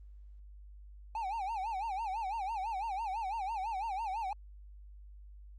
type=tone with vibrato; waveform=triangle; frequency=830.6 Hz; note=G#5; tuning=in tune; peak=-32 dBFS; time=1.15-4.33 s; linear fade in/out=2 ms; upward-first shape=sine; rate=6 Hz; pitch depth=190 cents each way; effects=added 50 Hz sine -49 dBFS peak until 5.58 s + Opus 32 kbps